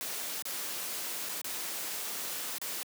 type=noise with dropouts; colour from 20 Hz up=white; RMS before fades=-37 dBFS; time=0.01-2.83 s; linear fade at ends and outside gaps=0 ms; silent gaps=0.422-0.454 / 1.289-1.293 / 1.415-1.444 / 2.582-2.615 s; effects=high-pass 200 Hz 12 dB/octave